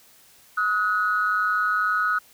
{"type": "tone pair together", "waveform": "sine", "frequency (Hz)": [1270.1, 1468], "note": ["D#6", "F#6"], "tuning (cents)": [35, -14], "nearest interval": "minor third", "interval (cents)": 251, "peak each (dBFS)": -22, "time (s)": [0.57, 2.19], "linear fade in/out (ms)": 10, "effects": ["tanh soft clip ceiling -12 dBFS", "white hiss -54 dBFS RMS until 2.33 s"]}